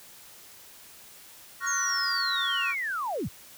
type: chord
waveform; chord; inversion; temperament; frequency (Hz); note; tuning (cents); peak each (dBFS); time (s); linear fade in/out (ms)
triangle; Gb major seventh; second; equal; 1108.7 / 1396.9 / 1480 / 1864.7; Db6 / F6 / Gb6 / Bb6; 0 / 0 / 0 / 0; -31 / -31 / -33 / -31; 1.6-2.75; 50
type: linear sweep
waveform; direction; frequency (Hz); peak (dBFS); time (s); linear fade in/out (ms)
sine; down; 6620 to 44.6; -28; 1.66-3.29; 20
effects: white hiss -50 dBFS RMS until 3.57 s